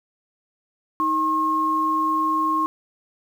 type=tone pair together; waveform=sine; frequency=314.7 / 1077 Hz; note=D#4 / C6; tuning=+20 / +50 cents; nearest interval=octave + major sixth; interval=2130 cents; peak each=-26 / -19 dBFS; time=1-2.66 s; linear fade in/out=0 ms; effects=8-bit